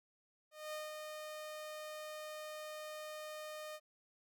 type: tone with ADSR envelope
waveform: sawtooth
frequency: 613 Hz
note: D#5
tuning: 26 cents flat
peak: -37 dBFS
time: 0.51-3.8 s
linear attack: 220 ms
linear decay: 180 ms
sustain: -4 dB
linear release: 51 ms
effects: none